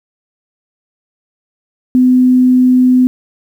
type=tone; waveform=sine; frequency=253.1 Hz; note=B3; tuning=43 cents sharp; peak=-5 dBFS; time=1.95-3.07 s; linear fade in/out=0 ms; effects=7-bit